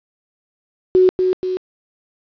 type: tone with echo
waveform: sine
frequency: 370 Hz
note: F#4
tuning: in tune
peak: -8 dBFS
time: 0.95-1.09 s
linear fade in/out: 0 ms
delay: 240 ms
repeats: 2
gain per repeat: -5 dB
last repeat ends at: 1.57 s
effects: resampled to 11025 Hz + 7-bit